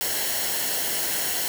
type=noise with comb filter; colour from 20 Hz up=white; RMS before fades=-26 dBFS; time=0.01-1.48 s; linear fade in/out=0 ms; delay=0.82 ms; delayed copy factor=-0.55; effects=none